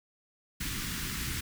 pink band-stop noise, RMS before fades -35 dBFS, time 0.6-1.41 s, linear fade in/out 10 ms, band 300 to 1300 Hz, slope 24 dB/octave, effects none

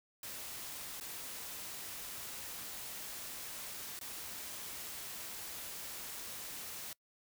white noise with dropouts, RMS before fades -45 dBFS, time 0.23-6.93 s, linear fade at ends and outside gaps 2 ms, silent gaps 1.001-1.009 / 3.991-4.011 s, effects noise-tail reverb RT60 0.1 s tail -23 dB re dry

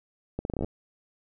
accelerating click train, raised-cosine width 2 ms, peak -17 dBFS, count 10, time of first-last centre 0.39-0.646 s, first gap 61 ms, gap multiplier 0.79, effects none

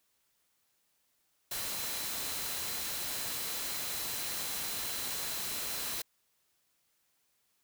sine tone in noise, 4049 Hz, B7, 42 cents sharp, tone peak -45 dBFS, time 1.51-6.02 s, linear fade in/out 5 ms, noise white, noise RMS -37 dBFS, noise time 1.51-6.02 s, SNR -11 dB, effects white hiss -75 dBFS RMS until 7.63 s

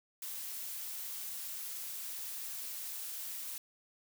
blue noise, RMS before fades -42 dBFS, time 0.22-3.58 s, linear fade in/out 2 ms, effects none

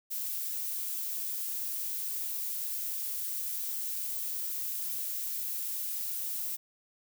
violet noise, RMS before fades -35 dBFS, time 0.1-6.57 s, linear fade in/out 20 ms, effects none

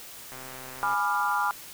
click train, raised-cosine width 0.5 ms, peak -28 dBFS, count 81, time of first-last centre 0.32-0.935 s, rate 130 Hz
sine chord, G# diminished seventh, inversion none, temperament equal with one note detuned, 830.6 / 987.8 / 1191.7 / 1396.9 Hz, G#5 / B5 / D6 / F6, 0 / 0 / +25 / 0 cents, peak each -29 dBFS, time 0.83-1.51 s, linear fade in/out 0 ms
effects white hiss -44 dBFS RMS until 1.73 s

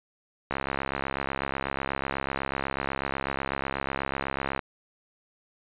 click train, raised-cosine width 0.5 ms, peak -13 dBFS, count 279, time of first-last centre 0.51-4.592 s, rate 68.1 Hz, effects resampled to 8000 Hz

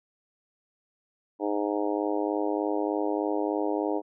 harmonic tone, 103.3 Hz, G#2, 9 cents flat, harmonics 3 / 4 / 5 / 6 / 7 / 8 / 9, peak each -29 / -31 / -33 / -35 / -36 / -37 / -38 dBFS, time 1.39-4.02 s, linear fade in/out 50 ms, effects none

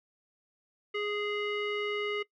square tone with low-pass filter, 415.3 Hz, G#4, in tune, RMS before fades -33 dBFS, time 0.94-2.23 s, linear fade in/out 10 ms, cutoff 2500 Hz, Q 9.9, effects noise-tail reverb RT60 0.1 s tail -20 dB re dry

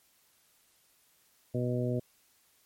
harmonic tone, 123.47 Hz, B2, in tune, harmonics 1 / 2 / 3 / 4 / 5, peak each -31 / -34 / -36 / -37 / -38 dBFS, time 1.54-2 s, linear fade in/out 10 ms, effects white hiss -67 dBFS RMS until 2.65 s + MP3 64 kbps

